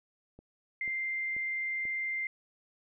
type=click train; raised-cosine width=2 ms; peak=-38 dBFS; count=4; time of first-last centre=0.39-1.853 s; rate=2.05 Hz
type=tone; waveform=sine; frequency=2093 Hz; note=C7; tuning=in tune; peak=-31 dBFS; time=0.81-2.27 s; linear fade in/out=2 ms
effects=none